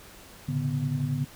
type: tone cluster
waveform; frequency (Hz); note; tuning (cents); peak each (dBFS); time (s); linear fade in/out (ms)
sine; 111.2 / 134.2 / 145 / 245; A2 / C3 / D3 / B3; +19 / +44 / -22 / -14; -34 / -34 / -27 / -33; 0.48-1.25; 10
effects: pink hiss -49 dBFS RMS until 1.35 s